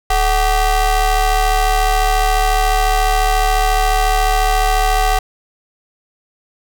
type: ring-modulated tone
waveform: 40% pulse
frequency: 394.1 Hz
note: G4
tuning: 9 cents sharp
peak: -8 dBFS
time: 0.1-5.19 s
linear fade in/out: 5 ms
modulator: 357 Hz
effects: none